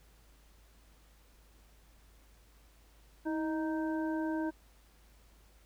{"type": "harmonic tone with a mistuned harmonic", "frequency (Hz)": 311.1, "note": "D#4", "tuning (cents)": 0, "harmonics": [1, 2, 3, 5], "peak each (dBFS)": [-32, -41, -42, -45], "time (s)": [3.25, 4.51], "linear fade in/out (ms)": 20, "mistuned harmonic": 1, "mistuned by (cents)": 43, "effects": ["added 52 Hz sine -60 dBFS peak until 5.65 s", "pink hiss -66 dBFS RMS until 5.65 s"]}